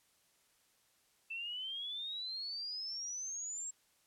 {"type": "exponential sweep", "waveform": "sine", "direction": "up", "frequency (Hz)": [2648, 7600], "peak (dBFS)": -39, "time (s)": [1.3, 3.71], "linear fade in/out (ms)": 10, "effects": ["white hiss -72 dBFS RMS until 4.06 s", "low-pass 12000 Hz 12 dB/octave"]}